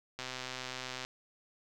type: click train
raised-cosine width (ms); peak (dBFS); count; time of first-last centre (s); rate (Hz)
0.2; -22; 111; 0.19-1.049; 128
effects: none